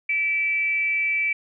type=tone with frequency modulation; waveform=sine; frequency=2317 Hz; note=D7; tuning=24 cents flat; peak=-20 dBFS; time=0.09-1.33 s; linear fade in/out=5 ms; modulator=363 Hz; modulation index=0.27; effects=none